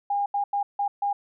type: tone bursts at uneven times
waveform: sine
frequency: 810 Hz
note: G#5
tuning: 43 cents flat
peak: -22 dBFS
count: 5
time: 0.1-0.26 / 0.34-0.44 / 0.53-0.63 / 0.79-0.88 / 1.02-1.13 s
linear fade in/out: 5 ms
effects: none